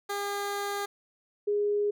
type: tone pair in turn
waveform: 15% pulse / sine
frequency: 404.2 / 412.5 Hz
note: G#4 / G#4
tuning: -47 / -12 cents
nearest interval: unison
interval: 35 cents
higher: second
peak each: -24 dBFS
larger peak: neither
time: 0.09-0.86 / 1.47-1.91 s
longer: first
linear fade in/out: 10 ms
effects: none